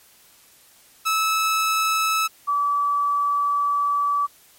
sawtooth / sine tone pair in turn, 1303 / 1150.8 Hz, E6 / D6, -20 / -36 cents, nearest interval major second, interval 216 cents, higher first, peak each -15 / -18 dBFS, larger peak first, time 1.05-2.28 / 2.47-4.27 s, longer second, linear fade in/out 20 ms, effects white hiss -53 dBFS RMS until 4.58 s + MP3 64 kbps

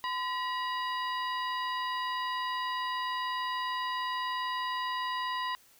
harmonic tone with a mistuned harmonic, 961 Hz, B5, 48 cents flat, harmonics 1 / 2 / 3 / 4 / 5, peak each -32 / -38 / -42 / -44 / -46 dBFS, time 0.04-5.55 s, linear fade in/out 0 ms, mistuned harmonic 1, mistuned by +95 cents, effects white hiss -61 dBFS RMS until 5.79 s

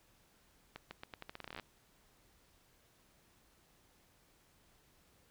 accelerating click train, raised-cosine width 0.3 ms, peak -29 dBFS, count 17, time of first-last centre 0.76-1.598 s, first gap 150 ms, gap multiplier 0.83, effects pink hiss -69 dBFS RMS until 5.3 s

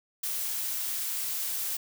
blue noise, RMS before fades -32 dBFS, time 0.23-1.77 s, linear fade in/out 5 ms, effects none

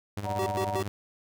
sawtooth tone with tremolo, 101.3 Hz, G#2, 43 cents flat, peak -26 dBFS, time 0.17-0.88 s, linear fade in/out 0 ms, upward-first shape sine, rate 16 Hz, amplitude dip 70%
sine chord, D augmented, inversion none, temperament equal with one note detuned, 587.3 / 740 / 941.5 Hz, D5 / F#5 / A#5, 0 / 0 / +17 cents, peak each -34 dBFS, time 0.23-0.83 s, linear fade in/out 50 ms
square tone bursts, 382.8 Hz, G4, 41 cents flat, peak -29 dBFS, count 3, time 0.39-0.826 s, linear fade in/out 0 ms, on 72 ms, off 110 ms
effects none

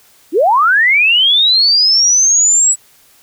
sine linear sweep, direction up, 277.2 to 7890 Hz, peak -7 dBFS, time 0.32-2.76 s, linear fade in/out 50 ms, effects white hiss -48 dBFS RMS until 3.22 s

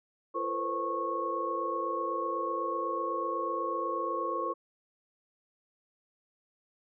sine tone cluster, 341.3 / 452.1 / 499.9 / 528 / 1098 Hz, F4 / A4 / B4 / C5 / C#6, -40 / +47 / +21 / +16 / -17 cents, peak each -38 / -39 / -39 / -38 / -32 dBFS, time 0.34-4.54 s, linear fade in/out 20 ms, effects none

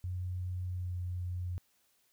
sine tone with pitch glide, 90.8 to 89.6 Hz, F#2 to F2, -32 to +45 cents, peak -34 dBFS, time 0.04-1.58 s, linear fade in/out 0 ms, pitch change -23 cents, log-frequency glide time 0.69-0.9 s, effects white hiss -72 dBFS RMS until 2.12 s

